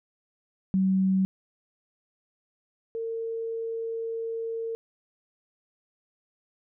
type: tone pair in turn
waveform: sine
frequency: 190 / 454.9 Hz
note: F#3 / A#4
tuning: +46 / -42 cents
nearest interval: octave + minor third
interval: 1512 cents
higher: second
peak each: -20 / -29 dBFS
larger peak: first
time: 0.74-1.25 / 2.95-4.75 s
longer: second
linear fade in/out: 0 ms
effects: none